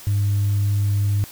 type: tone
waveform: sine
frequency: 101.4 Hz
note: G#2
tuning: 41 cents flat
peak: -15 dBFS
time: 0.07-1.24 s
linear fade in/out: 0 ms
effects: tanh soft clip ceiling -14 dBFS + white hiss -41 dBFS RMS until 1.31 s